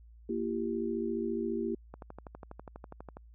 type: chord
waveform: sine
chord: E diminished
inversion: second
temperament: equal with one note detuned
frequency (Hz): 233.1 / 337.5 / 392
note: Bb3 / E4 / G4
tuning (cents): 0 / +41 / 0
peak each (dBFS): -35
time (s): 0.29-1.75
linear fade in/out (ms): 5
type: click train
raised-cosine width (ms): 1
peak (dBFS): -30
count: 16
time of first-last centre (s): 1.94-3.17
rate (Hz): 12.2
effects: added 57 Hz sine -52 dBFS peak until 3.34 s